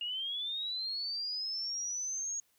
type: linear sweep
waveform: sine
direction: up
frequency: 2827 to 6645 Hz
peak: -34 dBFS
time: 0.01-2.4 s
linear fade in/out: 2 ms
effects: white hiss -72 dBFS RMS until 2.58 s